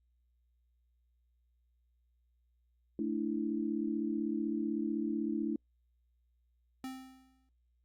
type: chord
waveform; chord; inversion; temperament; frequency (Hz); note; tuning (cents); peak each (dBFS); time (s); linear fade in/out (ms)
sine; A suspended fourth; none; equal; 220 / 293.7 / 329.6; A3 / D4 / E4; 0 / 0 / 0; -36; 2.99-5.56; 2
type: tone with exponential decay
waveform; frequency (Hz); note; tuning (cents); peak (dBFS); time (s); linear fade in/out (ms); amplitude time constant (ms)
square; 261.4; C4; -1; -38; 6.84-7.49; 1; 140
effects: added 60 Hz sine -70 dBFS peak until 7.84 s + Opus 48 kbps